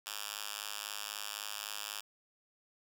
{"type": "tone with high-pass filter", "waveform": "5% pulse", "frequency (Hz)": 103.83, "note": "G#2", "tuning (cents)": 0, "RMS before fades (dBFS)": -42, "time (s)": [0.06, 2.01], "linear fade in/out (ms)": 10, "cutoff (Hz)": 2300, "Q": 0.61, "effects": []}